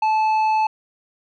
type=tone with tanh clipping; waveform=triangle; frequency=870 Hz; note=A5; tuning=20 cents flat; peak=-17 dBFS; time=0.02-0.67 s; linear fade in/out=5 ms; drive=11 dB; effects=none